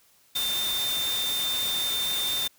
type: tone in noise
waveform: sine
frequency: 3602 Hz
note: A7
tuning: 40 cents sharp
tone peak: -26 dBFS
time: 0.35-2.48 s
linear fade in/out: 10 ms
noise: white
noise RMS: -32 dBFS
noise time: 0.35-2.48 s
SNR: +3 dB
effects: white hiss -61 dBFS RMS until 2.58 s